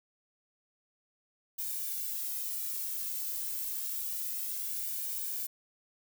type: noise with flanger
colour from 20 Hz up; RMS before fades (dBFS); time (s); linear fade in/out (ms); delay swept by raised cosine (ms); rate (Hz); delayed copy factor
violet; -36; 1.58-5.47; 10; 1.5 to 2.12; 0.28; -0.7
effects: none